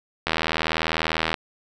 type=click train; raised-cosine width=0.3 ms; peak=-6 dBFS; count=87; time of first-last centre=0.27-1.342 s; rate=80.2 Hz; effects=none